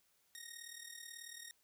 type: tone with amplitude modulation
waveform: 10% pulse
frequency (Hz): 1864.7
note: A#6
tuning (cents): 0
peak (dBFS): -37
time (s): 0.35-1.51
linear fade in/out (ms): 0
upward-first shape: sine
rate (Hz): 38.3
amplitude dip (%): 70
effects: white hiss -75 dBFS RMS until 1.63 s